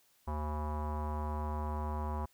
square tone with low-pass filter, 75.6 Hz, D#2, 49 cents flat, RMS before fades -36 dBFS, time 0.27-2.26 s, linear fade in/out 10 ms, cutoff 980 Hz, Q 5.5, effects white hiss -69 dBFS RMS until 2.33 s

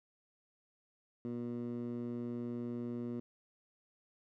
15% pulse tone with band-pass filter, 120 Hz, B2, 49 cents flat, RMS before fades -40 dBFS, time 1.25-3.2 s, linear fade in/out 0 ms, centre 250 Hz, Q 1.6, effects none

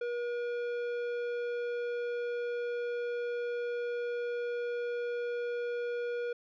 sine tone with tanh clipping, 480 Hz, B4, 49 cents flat, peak -34 dBFS, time 0.01-6.33 s, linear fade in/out 5 ms, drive 12 dB, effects none

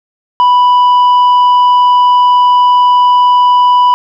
sine tone with tanh clipping, 987.8 Hz, B5, in tune, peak -5 dBFS, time 0.4-3.94 s, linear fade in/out 0 ms, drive 4 dB, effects none

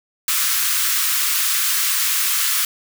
white high-pass noise, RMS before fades -19 dBFS, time 0.28-2.65 s, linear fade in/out 2 ms, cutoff 1100 Hz, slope 48 dB/octave, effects none

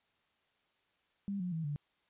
sine tone with pitch steps, 199.4 / 179.71 / 161.96 / 145.97 Hz, G3 / F3 / E3 / D3, +30 / +50 / -30 / -10 cents, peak -34 dBFS, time 1.28-1.76 s, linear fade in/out 0 ms, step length 120 ms, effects white hiss -75 dBFS RMS until 2.09 s + resampled to 8000 Hz

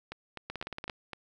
two click trains, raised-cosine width 0.3 ms, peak -21 / -23 dBFS, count 8 / 5, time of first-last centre 0.5-0.898 / 0.12-1.133 s, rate 17.6 / 3.95 Hz, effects none

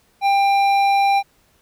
sine tone with hard clipping, 794 Hz, G5, 22 cents sharp, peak -15 dBFS, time 0.21-1.23 s, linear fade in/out 50 ms, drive 10 dB, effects pink hiss -59 dBFS RMS until 1.61 s

